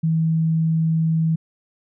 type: tone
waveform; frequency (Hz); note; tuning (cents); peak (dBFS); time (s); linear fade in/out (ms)
sine; 161.5; E3; -35; -16; 0.03-1.36; 10
effects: none